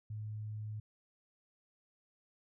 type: tone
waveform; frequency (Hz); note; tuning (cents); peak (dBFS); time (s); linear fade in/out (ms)
sine; 107.1; A2; -46; -39; 0.1-0.8; 5
effects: none